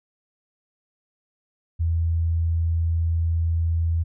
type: tone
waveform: sine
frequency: 82.9 Hz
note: E2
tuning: 10 cents sharp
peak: -19 dBFS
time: 1.79-4.04 s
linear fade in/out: 20 ms
effects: none